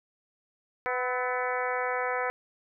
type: harmonic tone with a mistuned harmonic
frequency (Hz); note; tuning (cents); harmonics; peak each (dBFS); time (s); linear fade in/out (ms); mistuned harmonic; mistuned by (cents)
250; B3; +21; 2 / 3 / 4 / 5 / 6 / 7 / 8 / 9; -32 / -34 / -35 / -36 / -37 / -37 / -38 / -39; 0.86-2.3; 0; 5; +52
effects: none